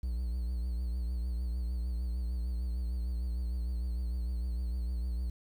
triangle tone with vibrato, 60.2 Hz, B1, 44 cents flat, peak -29 dBFS, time 0.03-5.3 s, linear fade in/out 5 ms, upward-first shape triangle, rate 6.6 Hz, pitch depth 100 cents each way, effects 10-bit

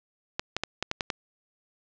clicks, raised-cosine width 0.2 ms, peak -10 dBFS, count 7, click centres 0.395 / 0.566 / 0.636 / 0.826 / 0.914 / 1.008 / 1.102 s, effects low-pass 6000 Hz 12 dB/octave

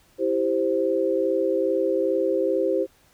sine chord, C major, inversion first, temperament equal, 329.6 / 392 / 523.3 Hz, E4 / G4 / C5, 0 / 0 / 0 cents, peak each -26 / -24 / -23 dBFS, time 0.18-2.87 s, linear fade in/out 50 ms, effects pink hiss -59 dBFS RMS until 3.13 s

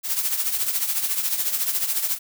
blue noise with tremolo, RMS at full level -21 dBFS, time 0.03-2.19 s, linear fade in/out 50 ms, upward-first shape triangle, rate 14 Hz, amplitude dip 70%, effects none

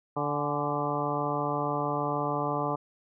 harmonic tone with a mistuned harmonic, 146.3 Hz, D3, 6 cents flat, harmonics 1 / 2 / 3 / 4 / 5 / 6 / 7 / 8, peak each -35 / -35 / -35 / -35 / -35 / -35 / -35 / -35 dBFS, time 0.16-2.76 s, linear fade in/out 10 ms, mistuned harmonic 6, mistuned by -51 cents, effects none

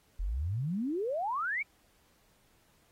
sine exponential sweep, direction up, 39.61 to 2349 Hz, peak -30 dBFS, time 0.19-1.63 s, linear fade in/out 10 ms, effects pink hiss -68 dBFS RMS until 2.91 s + AAC 48 kbps

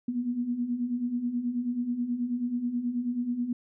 sine beating tone pair, 236 / 245.3 Hz, A#3 / B3, +22 / -12 cents, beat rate 9.3 Hz, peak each -34 / -28 dBFS, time 0.08-3.53 s, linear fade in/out 5 ms, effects none

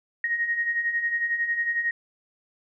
sine beating tone pair, 1864.7 / 1875.7 Hz, A#6 / A#6, 0 / +10 cents, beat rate 11 Hz, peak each -31 / -24 dBFS, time 0.24-1.91 s, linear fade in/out 2 ms, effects none

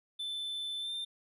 triangle tone with pitch glide, 3526 to 3588 Hz, A7 to A7, +3 to +33 cents, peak -34 dBFS, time 0.19-1.05 s, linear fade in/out 10 ms, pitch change +30 cents, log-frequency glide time 0.8-0.91 s, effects none

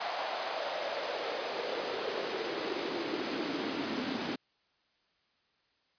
pink noise with high-pass filter sweep, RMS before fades -35 dBFS, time 0-4.36 s, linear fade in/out 10 ms, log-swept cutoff 730 to 240 Hz, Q 3.3, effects white hiss -73 dBFS RMS until 5.98 s + resampled to 11025 Hz

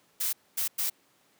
blue noise bursts at uneven times, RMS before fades -29 dBFS, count 3, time 0.2-0.33 / 0.57-0.68 / 0.78-0.9 s, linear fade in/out 10 ms, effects pink hiss -65 dBFS RMS until 1.39 s + high-pass 200 Hz 12 dB/octave

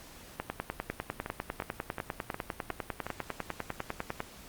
two click trains, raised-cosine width 0.5 ms, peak -20 / -17 dBFS, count 7 / 39, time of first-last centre 0.9-3.066 / 0.4-4.204 s, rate 2.77 / 9.99 Hz, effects pink hiss -51 dBFS RMS until 4.48 s + Opus 48 kbps

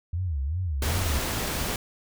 sine tone with vibrato, 79 Hz, D#2, 27 cents sharp, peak -25 dBFS, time 0.13-1.19 s, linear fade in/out 5 ms, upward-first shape sine, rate 2.6 Hz, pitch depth 290 cents each way
pink noise, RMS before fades -29 dBFS, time 0.82-1.76 s, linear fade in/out 2 ms
effects none

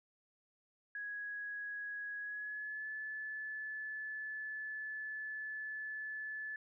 sine tone with pitch glide, 1665 to 1731.7 Hz, G#6 to A6, +4 to -28 cents, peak -40 dBFS, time 0.95-6.56 s, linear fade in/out 2 ms, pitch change +68 cents, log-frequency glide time 2.19-2.87 s, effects none

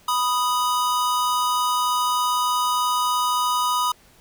square tone pair together, 987.8 / 1244.5 Hz, B5 / D#6, 0 / 0 cents, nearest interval major third, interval 400 cents, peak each -23 dBFS, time 0.08-3.92 s, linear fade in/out 5 ms, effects pink hiss -54 dBFS RMS until 4.2 s

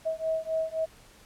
sine beating tone pair, 640 / 643.8 Hz, D#5 / E5, +49 / -41 cents, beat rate 3.8 Hz, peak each -30 dBFS, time 0.05-0.86 s, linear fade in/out 20 ms, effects pink hiss -55 dBFS RMS until 1.25 s + low-pass 12000 Hz 12 dB/octave

